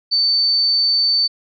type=tone; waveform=sine; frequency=4540 Hz; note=C#8; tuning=41 cents sharp; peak=-13 dBFS; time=0.11-1.28 s; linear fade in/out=20 ms; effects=none